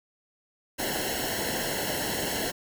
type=noise with comb filter; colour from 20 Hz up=pink; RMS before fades=-30 dBFS; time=0.78-2.52 s; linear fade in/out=20 ms; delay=0.83 ms; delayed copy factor=-0.85; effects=none